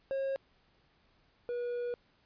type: tone pair in turn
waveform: triangle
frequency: 541 / 483.5 Hz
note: C#5 / B4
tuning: -42 / -37 cents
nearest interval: major second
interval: 195 cents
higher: first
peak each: -29 / -31 dBFS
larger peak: first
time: 0.11-0.36 / 1.49-1.94 s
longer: second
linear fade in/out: 0 ms
effects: pink hiss -69 dBFS RMS until 2.25 s + resampled to 11025 Hz